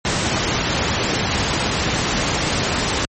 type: noise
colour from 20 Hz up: pink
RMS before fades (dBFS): -19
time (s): 0.05-3.05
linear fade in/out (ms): 0
effects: high-pass 60 Hz 12 dB/octave + MP3 32 kbps